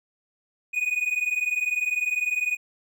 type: tone pair together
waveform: triangle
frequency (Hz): 2469 / 2489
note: D#7 / D#7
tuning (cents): -14 / 0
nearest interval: unison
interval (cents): 14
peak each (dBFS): -24 / -25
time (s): 0.73-2.57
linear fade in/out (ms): 20
effects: none